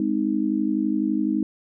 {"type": "chord", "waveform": "sine", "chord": "Ab major", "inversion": "none", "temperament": "just", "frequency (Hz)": [207.7, 259.6, 311.5], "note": ["Ab3", "C4", "Eb4"], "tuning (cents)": [0, -13, 2], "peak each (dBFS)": [-25, -26, -23], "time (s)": [0, 1.43], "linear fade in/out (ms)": 2, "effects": []}